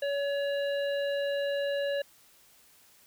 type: harmonic tone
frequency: 565 Hz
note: C#5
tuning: 33 cents sharp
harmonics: 1 / 3 / 5 / 7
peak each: -28 / -38 / -42 / -45 dBFS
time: 0.02-2.02 s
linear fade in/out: 5 ms
effects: white hiss -60 dBFS RMS until 3.06 s